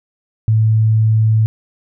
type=tone; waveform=sine; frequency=110 Hz; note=A2; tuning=in tune; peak=-9 dBFS; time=0.48-1.46 s; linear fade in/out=0 ms; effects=none